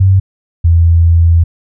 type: tone pair in turn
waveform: sine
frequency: 95.5 / 83.82 Hz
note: G2 / E2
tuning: -45 / +29 cents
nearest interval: major second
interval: 226 cents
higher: first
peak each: -4 dBFS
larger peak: neither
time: 0-0.2 / 0.64-1.44 s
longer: second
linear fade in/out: 10 ms
effects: none